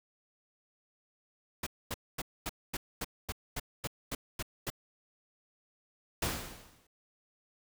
pink noise bursts, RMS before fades -36 dBFS, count 12, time 1.63-4.702 s, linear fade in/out 5 ms, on 36 ms, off 240 ms
pink noise with exponential decay, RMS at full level -30 dBFS, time 6.22-6.87 s, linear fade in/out 5 ms, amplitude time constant 140 ms
effects none

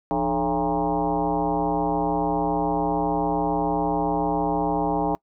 sine tone with frequency modulation, 554.4 Hz, C#5, in tune, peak -20 dBFS, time 0.11-5.15 s, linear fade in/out 0 ms, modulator 127 Hz, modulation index 3, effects noise-tail reverb RT60 0.1 s tail -25 dB re dry

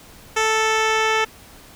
10% pulse tone with low-pass filter sweep, 440 Hz, A4, in tune, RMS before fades -19 dBFS, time 0.36-1.25 s, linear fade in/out 10 ms, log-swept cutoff 6900 to 4300 Hz, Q 1.1, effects pink hiss -45 dBFS RMS until 1.75 s

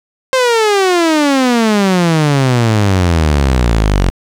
sawtooth exponential sweep, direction down, 530 to 44.36 Hz, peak -5 dBFS, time 0.33-4.1 s, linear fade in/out 0 ms, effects low-pass 8000 Hz 12 dB/octave + 7-bit

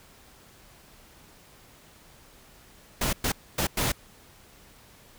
pink noise bursts at uneven times, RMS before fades -26 dBFS, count 4, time 3.01-3.13 / 3.24-3.32 / 3.58-3.67 / 3.77-3.92 s, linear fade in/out 5 ms, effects pink hiss -54 dBFS RMS until 5.18 s

